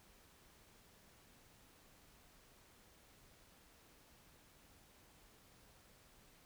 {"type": "silence", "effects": ["pink hiss -66 dBFS RMS until 6.45 s"]}